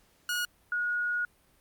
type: tone pair in turn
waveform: sawtooth / sine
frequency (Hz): 1447 / 1447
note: F#6 / F#6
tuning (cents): -39 / -39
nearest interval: unison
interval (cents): 0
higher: neither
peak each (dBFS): -25 / -27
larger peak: first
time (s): 0.29-0.45 / 0.72-1.25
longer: second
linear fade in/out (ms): 2
effects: pink hiss -65 dBFS RMS until 1.6 s + Opus 48 kbps